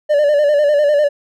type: tone with vibrato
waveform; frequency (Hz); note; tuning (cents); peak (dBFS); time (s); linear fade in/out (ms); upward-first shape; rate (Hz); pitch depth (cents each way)
triangle; 587.3; D5; 0; -8; 0.09-1.09; 20; square; 10; 45
effects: none